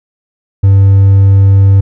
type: tone with hard clipping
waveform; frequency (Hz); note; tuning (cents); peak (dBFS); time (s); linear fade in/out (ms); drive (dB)
triangle; 98; G2; 0; -3; 0.63-1.81; 10; 5
effects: none